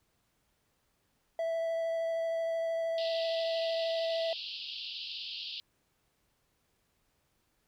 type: tone with vibrato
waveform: triangle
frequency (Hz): 659.3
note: E5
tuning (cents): 0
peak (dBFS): -28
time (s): 1.39-4.33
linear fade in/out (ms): 2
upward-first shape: triangle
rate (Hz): 13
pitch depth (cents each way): 10
type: band-pass noise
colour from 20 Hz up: pink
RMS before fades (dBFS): -41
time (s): 2.98-5.6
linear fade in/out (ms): 0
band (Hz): 2700 to 4900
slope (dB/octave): 96
effects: pink hiss -75 dBFS RMS until 7.67 s